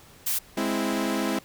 blue noise, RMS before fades -26 dBFS, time 0.26-0.39 s, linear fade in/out 10 ms
sawtooth chord, Ab augmented, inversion none, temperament equal, 207.7 / 261.6 / 329.6 Hz, Ab3 / C4 / E4, 0 / 0 / 0 cents, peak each -25 dBFS, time 0.57-1.39 s, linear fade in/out 5 ms
effects pink hiss -52 dBFS RMS until 1.44 s

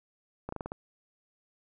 slowing click train, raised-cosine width 1 ms, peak -22 dBFS, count 6, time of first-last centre 0.49-0.719 s, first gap 34 ms, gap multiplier 1.15, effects none

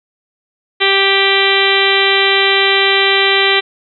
harmonic tone, 392 Hz, G4, in tune, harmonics 1 / 2 / 3 / 4 / 5 / 6 / 7 / 8 / 9 / 10, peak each -16 / -21 / -21 / -22 / -16 / -17 / -22 / -17 / -21 / -19 dBFS, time 0.8-3.61 s, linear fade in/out 20 ms, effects none

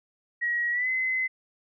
sine tone with pitch glide, 1905 to 2042 Hz, A#6 to C7, +37 to -43 cents, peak -24 dBFS, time 0.41-1.28 s, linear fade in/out 20 ms, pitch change +120 cents, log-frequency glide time 0.71-0.89 s, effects none

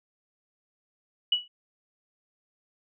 sine tone with exponential decay, 2939 Hz, F#7, 12 cents flat, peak -17 dBFS, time 1.32-1.48 s, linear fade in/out 5 ms, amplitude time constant 34 ms, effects none

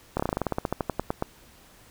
slowing click train, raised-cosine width 1 ms, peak -11 dBFS, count 18, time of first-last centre 0.17-1.224 s, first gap 26 ms, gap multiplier 1.1, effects pink hiss -54 dBFS RMS until 1.9 s

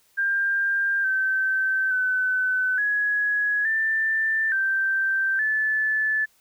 sine tone with pitch steps, 1595 / 1545 / 1512 / 1675 / 1777 / 1564 / 1739 Hz, G6 / G6 / F#6 / G#6 / A6 / G6 / A6, +30 / -26 / +37 / +14 / +17 / -4 / -21 cents, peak -20 dBFS, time 0.17-6.26 s, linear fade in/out 20 ms, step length 870 ms, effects white hiss -62 dBFS RMS until 6.4 s

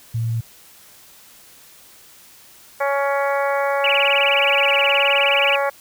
sine tone, 114.7 Hz, A#2, 28 cents flat, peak -19 dBFS, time 0.14-0.41 s, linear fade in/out 10 ms
harmonic tone, 279.4 Hz, C#4, 14 cents sharp, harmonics 2 / 3 / 4 / 5 / 6 / 7 / 8, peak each -20 / -24 / -26 / -28 / -30 / -31 / -32 dBFS, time 2.8-5.7 s, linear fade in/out 10 ms
sine tone with vibrato, 2593 Hz, E7, 29 cents flat, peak -16 dBFS, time 3.84-5.56 s, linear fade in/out 2 ms, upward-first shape sine, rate 19 Hz, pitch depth 230 cents each way
effects white hiss -47 dBFS RMS until 5.8 s

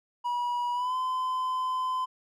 triangle tone with pitch glide, 969 to 1023.1 Hz, B5 to C6, -33 to -39 cents, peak -25 dBFS, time 0.24-2.06 s, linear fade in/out 20 ms, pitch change +94 cents, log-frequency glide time 0.73-0.95 s, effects none

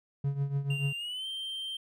triangle tone with tremolo, 140 Hz, C#3, 18 cents sharp, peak -23 dBFS, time 0.24-0.93 s, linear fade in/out 5 ms, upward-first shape triangle, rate 6.9 Hz, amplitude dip 80%
triangle tone with pitch glide, 2783 to 3142 Hz, F7 to G7, -7 to +3 cents, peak -33 dBFS, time 0.7-1.77 s, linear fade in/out 5 ms, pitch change +210 cents, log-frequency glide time 0.96-1.27 s
effects none

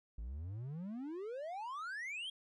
triangle exponential sweep, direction up, 51.3 to 3300 Hz, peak -39 dBFS, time 0.18-2.3 s, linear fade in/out 5 ms, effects resampled to 24000 Hz

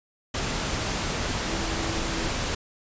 sine tone in noise, 328.6 Hz, E4, 5 cents flat, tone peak -35 dBFS, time 1.47-2.27 s, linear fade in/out 5 ms, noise pink, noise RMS -28 dBFS, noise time 0.34-2.55 s, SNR -10 dB, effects resampled to 16000 Hz

